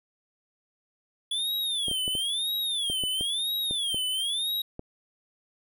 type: tone with vibrato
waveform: square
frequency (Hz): 3391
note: G#7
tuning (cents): +35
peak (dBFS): -27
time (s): 1.31-4.62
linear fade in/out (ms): 5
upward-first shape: sine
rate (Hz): 1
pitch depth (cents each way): 210
type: clicks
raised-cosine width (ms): 2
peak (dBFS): -23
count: 10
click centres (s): 1.883 / 1.913 / 2.079 / 2.152 / 2.9 / 3.037 / 3.21 / 3.71 / 3.945 / 4.794
effects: none